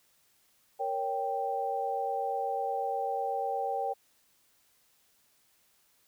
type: chord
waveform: sine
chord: G diminished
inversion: first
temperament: equal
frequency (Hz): 466.2 / 554.4 / 784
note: Bb4 / Db5 / G5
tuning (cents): 0 / 0 / 0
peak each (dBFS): -36 / -36 / -31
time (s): 0.79-3.94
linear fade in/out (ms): 20
effects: white hiss -68 dBFS RMS until 6.07 s